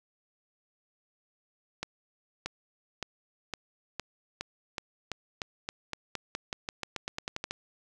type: accelerating click train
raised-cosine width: 0.2 ms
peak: -16 dBFS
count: 23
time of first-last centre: 1.83-7.51 s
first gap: 630 ms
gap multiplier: 0.9
effects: none

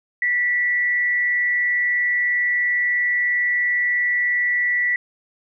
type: tone with frequency modulation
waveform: sine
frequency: 1957 Hz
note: B6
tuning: 16 cents flat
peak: -17 dBFS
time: 0.22-4.96 s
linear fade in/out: 2 ms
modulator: 167 Hz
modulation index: 0.29
effects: none

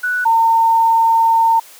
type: tone pair in turn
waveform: sine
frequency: 1480 / 909.3 Hz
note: F#6 / A#5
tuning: 0 / -43 cents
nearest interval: minor sixth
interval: 843 cents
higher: first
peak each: -15 / -9 dBFS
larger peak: second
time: 0.03-0.25 / 0.25-1.6 s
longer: second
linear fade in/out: 10 ms
effects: white hiss -41 dBFS RMS until 1.79 s + high-pass 400 Hz 12 dB/octave

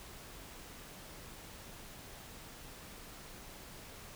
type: silence
effects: pink hiss -51 dBFS RMS until 4.15 s

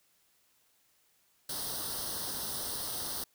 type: noise with comb filter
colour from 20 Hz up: white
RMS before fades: -37 dBFS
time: 1.49-3.24 s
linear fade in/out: 5 ms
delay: 0.21 ms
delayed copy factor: +0.85
effects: white hiss -70 dBFS RMS until 3.34 s

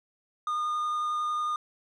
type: tone with vibrato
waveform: triangle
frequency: 1220 Hz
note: D#6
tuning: 34 cents flat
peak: -25 dBFS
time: 0.47-1.56 s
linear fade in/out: 2 ms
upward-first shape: triangle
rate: 11 Hz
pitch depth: 10 cents each way
effects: resampled to 24000 Hz + 11-bit

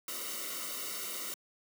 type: noise with comb filter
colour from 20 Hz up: white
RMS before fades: -39 dBFS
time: 0.08-1.34 s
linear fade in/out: 2 ms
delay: 1.2 ms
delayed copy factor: -0.85
effects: high-pass 200 Hz 12 dB/octave

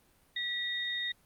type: tone pair together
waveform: sine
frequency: 1940 / 3701 Hz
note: B6 / A#7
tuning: -31 / -13 cents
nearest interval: major seventh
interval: 1118 cents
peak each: -35 / -34 dBFS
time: 0.36-1.12 s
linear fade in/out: 5 ms
effects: pink hiss -66 dBFS RMS until 1.25 s + Opus 32 kbps

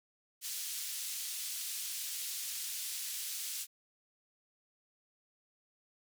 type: band-pass noise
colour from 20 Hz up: white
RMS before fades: -40 dBFS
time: 0.41-3.67 s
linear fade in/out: 50 ms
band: 3200 to 13000 Hz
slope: 12 dB/octave
effects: none

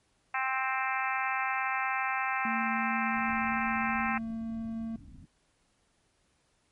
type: harmonic tone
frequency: 262.8 Hz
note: C4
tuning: 8 cents sharp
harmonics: 3 / 4 / 5 / 6 / 7 / 8 / 9 / 10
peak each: -34 / -35 / -36 / -37 / -37 / -38 / -39 / -39 dBFS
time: 0.34-4.18 s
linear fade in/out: 5 ms
type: tone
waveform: triangle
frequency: 225.7 Hz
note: A3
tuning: 44 cents sharp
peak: -31 dBFS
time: 2.45-4.96 s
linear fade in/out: 2 ms
type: low-pass noise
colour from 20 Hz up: pink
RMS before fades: -50 dBFS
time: 3.14-5.26 s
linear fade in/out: 10 ms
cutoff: 300 Hz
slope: 96 dB/octave
effects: pink hiss -71 dBFS RMS until 6.71 s + MP3 48 kbps

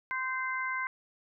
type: harmonic tone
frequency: 518 Hz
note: C5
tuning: 17 cents flat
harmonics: 2 / 3 / 4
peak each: -35 / -35 / -35 dBFS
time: 0.11-0.87 s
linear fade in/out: 0 ms
effects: none

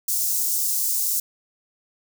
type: high-pass noise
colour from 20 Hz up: white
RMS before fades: -23 dBFS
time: 0.08-1.2 s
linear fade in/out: 5 ms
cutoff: 5800 Hz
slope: 24 dB/octave
effects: none

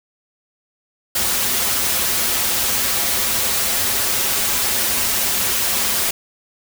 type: noise with comb filter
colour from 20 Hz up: white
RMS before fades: -19 dBFS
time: 1.15-6.11 s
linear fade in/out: 5 ms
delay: 6.6 ms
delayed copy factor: -0.6
effects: none

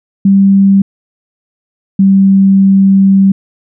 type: tone pair in turn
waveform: sine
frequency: 196 / 194.31 Hz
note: G3 / G3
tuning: 0 / -15 cents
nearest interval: unison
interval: 15 cents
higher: first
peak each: -3 dBFS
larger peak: neither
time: 0.25-0.82 / 1.99-3.32 s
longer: second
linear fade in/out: 5 ms
effects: none

